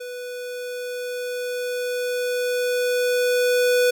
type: tone with level ramp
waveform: square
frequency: 493.9 Hz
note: B4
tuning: in tune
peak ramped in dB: -32 to -16 dBFS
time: 0-3.91 s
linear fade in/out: 10 ms
effects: none